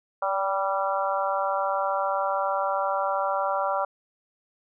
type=harmonic tone with a mistuned harmonic; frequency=195.2 Hz; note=G3; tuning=7 cents flat; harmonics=3 / 4 / 5 / 6 / 7; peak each=-28 / -29 / -30 / -31 / -31 dBFS; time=0.22-3.85 s; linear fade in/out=5 ms; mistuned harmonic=3; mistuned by=-20 cents; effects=none